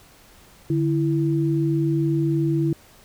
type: tone pair together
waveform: sine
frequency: 146.83 / 330.4 Hz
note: D3 / E4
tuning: 0 / +4 cents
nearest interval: octave + major second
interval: 1404 cents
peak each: -21 dBFS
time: 0.7-2.73 s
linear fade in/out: 2 ms
effects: pink hiss -51 dBFS RMS until 3.04 s